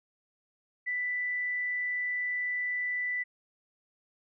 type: tone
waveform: sine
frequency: 1982 Hz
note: B6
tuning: 6 cents sharp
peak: -29 dBFS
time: 0.86-3.24 s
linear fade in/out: 20 ms
effects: none